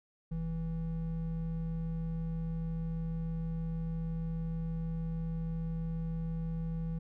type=tone pair together; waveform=triangle; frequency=43.17 / 163.9 Hz; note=F1 / E3; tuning=-19 / -10 cents; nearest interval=octave + major seventh; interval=2309 cents; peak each=-37 / -32 dBFS; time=0.31-6.99 s; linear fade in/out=10 ms; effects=none